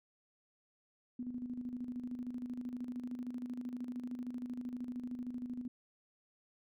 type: tone with tremolo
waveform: sine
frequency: 246.9 Hz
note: B3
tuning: in tune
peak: -37 dBFS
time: 1.19-5.68 s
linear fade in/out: 5 ms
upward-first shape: square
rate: 13 Hz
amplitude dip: 55%
effects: none

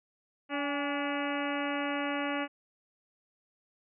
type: harmonic tone with a mistuned harmonic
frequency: 286.9 Hz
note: D4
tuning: 40 cents flat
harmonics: 1 / 2 / 3 / 4 / 5 / 6 / 7 / 8 / 9 / 10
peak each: -34 / -37 / -39 / -40 / -41 / -42 / -42 / -43 / -44 / -44 dBFS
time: 0.49-2.48 s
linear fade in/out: 50 ms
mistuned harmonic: 3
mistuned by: -56 cents
effects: none

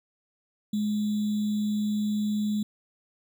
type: tone with sample-and-hold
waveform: sine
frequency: 210.2 Hz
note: G#3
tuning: 21 cents sharp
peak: -24 dBFS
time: 0.73-2.63 s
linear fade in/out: 5 ms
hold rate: 3675 Hz
effects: none

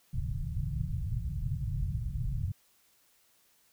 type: low-pass noise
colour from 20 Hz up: white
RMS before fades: -33 dBFS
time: 0.13-2.52 s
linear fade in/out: 10 ms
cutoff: 150 Hz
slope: 48 dB/octave
effects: white hiss -67 dBFS RMS until 3.72 s

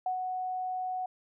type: tone with ADSR envelope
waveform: sine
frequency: 740 Hz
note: F#5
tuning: in tune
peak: -27 dBFS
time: 0.06-1.06 s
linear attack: 3 ms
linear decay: 100 ms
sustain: -4 dB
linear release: 5 ms
effects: none

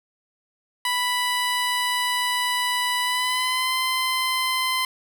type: tone with pitch glide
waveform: 15% pulse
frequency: 987.8 to 1032.1 Hz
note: B5 to C6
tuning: 0 to -24 cents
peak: -15 dBFS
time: 0.85-4.85 s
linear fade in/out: 2 ms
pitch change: +76 cents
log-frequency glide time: 3.02-3.74 s
effects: none

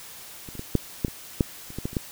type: clicks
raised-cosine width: 3 ms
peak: -26 / -27 / -20 / -6 / -9 / -22 / -6 / -28 / -18 / -14 / -26 / -11 dBFS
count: 12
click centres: 0.488 / 0.553 / 0.594 / 0.753 / 1.048 / 1.082 / 1.408 / 1.704 / 1.786 / 1.855 / 1.931 / 1.968 s
effects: white hiss -43 dBFS RMS until 2.11 s

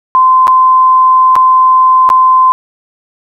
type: tone with dropouts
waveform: sine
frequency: 1033 Hz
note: C6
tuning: 22 cents flat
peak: -3 dBFS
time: 0.15-2.52 s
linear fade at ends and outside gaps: 0 ms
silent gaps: 0.471-0.479 / 1.355-1.363 / 2.091-2.101 s
effects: none

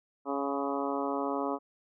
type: harmonic tone with a mistuned harmonic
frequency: 139.5 Hz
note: C#3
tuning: 11 cents sharp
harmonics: 2 / 3 / 4 / 5 / 6 / 7 / 8 / 9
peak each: -34 / -36 / -37 / -38 / -39 / -39 / -40 / -41 dBFS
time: 0.25-1.59 s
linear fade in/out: 50 ms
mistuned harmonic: 7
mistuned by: +32 cents
effects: none

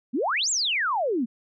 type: exponential two-way sweep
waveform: sine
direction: up then down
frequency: 214.1 to 7810 to 214.1 Hz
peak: -22 dBFS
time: 0.13-1.26 s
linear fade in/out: 20 ms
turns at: 0.5 s
effects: none

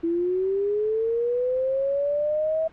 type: linear sweep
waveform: sine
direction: up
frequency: 329.6 to 648 Hz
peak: -21 dBFS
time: 0.03-2.68 s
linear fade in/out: 10 ms
effects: pink hiss -51 dBFS RMS until 2.72 s + low-pass 2000 Hz 12 dB/octave

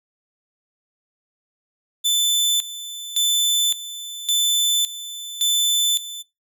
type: tone with tremolo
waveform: sawtooth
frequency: 3520 Hz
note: A7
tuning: in tune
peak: -13 dBFS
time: 2.04-6.23 s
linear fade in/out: 20 ms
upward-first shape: square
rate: 0.89 Hz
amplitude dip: 80%
effects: noise-tail reverb RT60 0.2 s tail -20 dB re dry

